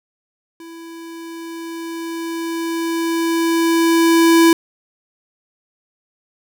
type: tone with level ramp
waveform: square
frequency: 331.8 Hz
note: E4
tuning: 11 cents sharp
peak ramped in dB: -35 to -8 dBFS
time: 0.6-4.53 s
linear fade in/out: 2 ms
effects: none